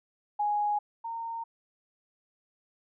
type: tone pair in turn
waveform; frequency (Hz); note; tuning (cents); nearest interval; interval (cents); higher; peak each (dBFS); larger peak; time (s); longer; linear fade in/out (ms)
sine; 830.6 / 918; G#5 / A#5; 0 / -27; major second; 173; second; -25 / -33; first; 0.39-0.79 / 1.04-1.44; neither; 10
effects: none